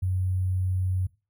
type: tone with sample-and-hold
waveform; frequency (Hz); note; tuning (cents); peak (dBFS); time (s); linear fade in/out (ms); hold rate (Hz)
sine; 92.7; F#2; +4; -23; 0.02-1.07; 10; 11025
effects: noise-tail reverb RT60 0.3 s tail -20 dB re dry